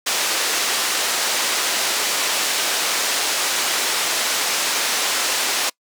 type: band-pass noise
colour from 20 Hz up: white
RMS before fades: -21 dBFS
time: 0.06-5.7 s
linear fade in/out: 10 ms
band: 380 to 7000 Hz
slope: 12 dB/octave
effects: noise-tail reverb RT60 0.1 s tail -25 dB re dry